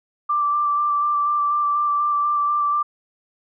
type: tone with vibrato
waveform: sine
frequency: 1174.7 Hz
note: D6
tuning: in tune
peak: -17 dBFS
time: 0.29-2.83 s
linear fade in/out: 10 ms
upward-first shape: square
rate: 4.1 Hz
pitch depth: 12 cents each way
effects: none